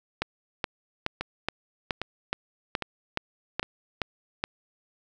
two click trains, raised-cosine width 0.3 ms, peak -14 / -10 dBFS, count 4 / 11, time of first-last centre 1.21-3.629 / 0.22-4.439 s, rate 1.24 / 2.37 Hz, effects none

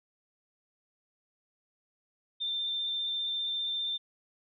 sine tone with vibrato, 3580 Hz, A7, 29 cents sharp, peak -30 dBFS, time 2.4-3.98 s, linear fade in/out 20 ms, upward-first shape triangle, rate 15 Hz, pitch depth 18 cents each way, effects none

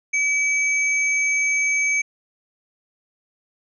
sine tone pair together, 2290 / 6384 Hz, D7 / G8, -44 / +31 cents, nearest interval octave + tritone, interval 1775 cents, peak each -18 / -27 dBFS, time 0.13-2.02 s, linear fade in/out 10 ms, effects none

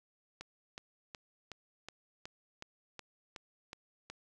click train, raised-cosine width 0.2 ms, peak -27 dBFS, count 11, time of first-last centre 0.41-4.1 s, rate 2.71 Hz, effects none

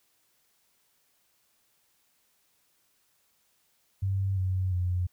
sine tone with pitch steps, 97 / 93.32 / 89.78 Hz, G2 / F#2 / F2, -18 / +15 / +48 cents, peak -25 dBFS, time 4.02-5.07 s, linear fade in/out 10 ms, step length 350 ms, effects white hiss -70 dBFS RMS until 5.12 s

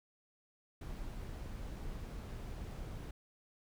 brown noise, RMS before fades -44 dBFS, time 0.81-3.11 s, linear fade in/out 5 ms, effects none

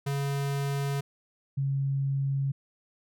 square / sine tone pair in turn, 140 / 137.36 Hz, C#3 / C#3, +18 / -15 cents, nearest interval unison, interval 33 cents, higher first, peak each -28 / -25 dBFS, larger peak second, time 0.06-1.01 / 1.57-2.52 s, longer neither, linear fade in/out 10 ms, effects none

